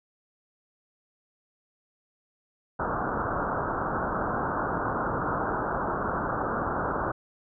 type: low-pass noise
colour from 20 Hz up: white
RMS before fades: -29 dBFS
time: 2.79-7.12 s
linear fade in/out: 10 ms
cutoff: 1500 Hz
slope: 96 dB/octave
effects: none